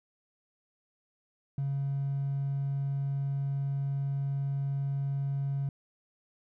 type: tone with hard clipping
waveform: triangle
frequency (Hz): 138.7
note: C#3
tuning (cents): +1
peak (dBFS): -29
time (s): 1.58-5.69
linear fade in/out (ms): 2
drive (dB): 4
effects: none